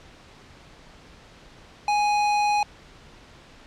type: tone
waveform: square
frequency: 830.6 Hz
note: G#5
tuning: in tune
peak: -20 dBFS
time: 1.88-2.63 s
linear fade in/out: 2 ms
effects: pink hiss -49 dBFS RMS until 3.66 s + low-pass 5000 Hz 12 dB/octave